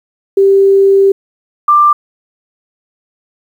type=tone pair in turn; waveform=sine; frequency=392 / 1184.9 Hz; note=G4 / D6; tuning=0 / +15 cents; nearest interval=octave + perfect fifth; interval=1915 cents; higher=second; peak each=-4 dBFS; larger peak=neither; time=0.37-1.12 / 1.68-1.93 s; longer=first; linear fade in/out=5 ms; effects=7-bit